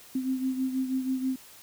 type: beating tone pair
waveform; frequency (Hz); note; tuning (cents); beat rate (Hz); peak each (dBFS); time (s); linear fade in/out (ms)
sine; 260 / 266.2; C4 / C4; -11 / +30; 6.2; -27 / -34; 0.15-1.36; 5
effects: white hiss -51 dBFS RMS until 1.62 s